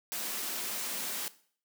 white high-pass noise, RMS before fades -36 dBFS, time 0.12-1.28 s, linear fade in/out 0 ms, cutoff 160 Hz, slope 96 dB/octave, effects noise-tail reverb RT60 0.5 s tail -17 dB re dry

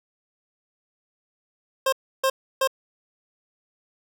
25% pulse tone bursts, 531 Hz, C5, 25 cents sharp, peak -15 dBFS, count 3, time 1.86-2.675 s, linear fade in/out 5 ms, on 65 ms, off 310 ms, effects none

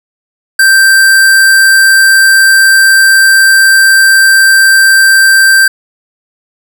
square tone, 1568 Hz, G6, in tune, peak -3 dBFS, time 0.59-5.68 s, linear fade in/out 5 ms, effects none

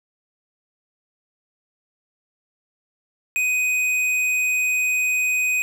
triangle tone with hard clipping, 2500 Hz, D#7, 8 cents sharp, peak -20 dBFS, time 3.36-5.62 s, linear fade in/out 0 ms, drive 13 dB, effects none

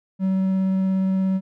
triangle tone with vibrato, 190 Hz, F#3, 46 cents sharp, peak -16 dBFS, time 0.19-1.41 s, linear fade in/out 50 ms, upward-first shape triangle, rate 17 Hz, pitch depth 8 cents each way, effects none

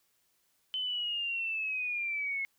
sine linear sweep, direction down, 3056 to 2167 Hz, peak -31 dBFS, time 0.74-2.45 s, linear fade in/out 0 ms, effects white hiss -73 dBFS RMS until 2.58 s

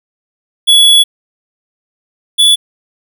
square tone pair in turn, 3387 / 3438 Hz, G#7 / A7, +33 / -41 cents, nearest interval unison, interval 26 cents, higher second, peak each -4 / -5 dBFS, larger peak first, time 0.67-1.04 / 2.38-2.56 s, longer first, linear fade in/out 20 ms, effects none

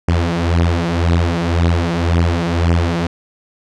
sawtooth beating tone pair, 84 / 85.9 Hz, E2 / F2, +33 / -28 cents, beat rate 1.9 Hz, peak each -12 dBFS, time 0.08-3.07 s, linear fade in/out 5 ms, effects low-pass 5000 Hz 12 dB/octave

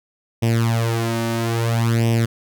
sawtooth tone with flanger, 115.2 Hz, A#2, 20 cents flat, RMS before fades -19 dBFS, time 0.42-2.26 s, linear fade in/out 10 ms, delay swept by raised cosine 0.35 to 3.35 ms, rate 0.6 Hz, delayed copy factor +0.8, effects none

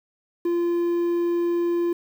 triangle tone with quantisation, 344.6 Hz, F4, 23 cents flat, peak -18 dBFS, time 0.45-1.93 s, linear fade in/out 5 ms, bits 8, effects none

